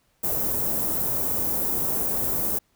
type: band-stop noise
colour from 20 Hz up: white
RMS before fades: -25 dBFS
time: 0.23-2.59 s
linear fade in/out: 10 ms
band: 620 to 16000 Hz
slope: 12 dB/octave
effects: pink hiss -67 dBFS RMS until 2.75 s